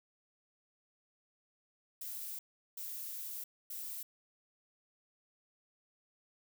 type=noise bursts at uneven times; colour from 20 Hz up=violet; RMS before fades=-43 dBFS; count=3; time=2.01-2.39 / 2.77-3.44 / 3.7-4.03 s; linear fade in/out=5 ms; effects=none